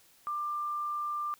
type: tone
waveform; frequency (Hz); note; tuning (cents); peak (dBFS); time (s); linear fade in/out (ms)
sine; 1189; D6; +21; -31; 0.27-1.34; 0
effects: white hiss -62 dBFS RMS until 1.39 s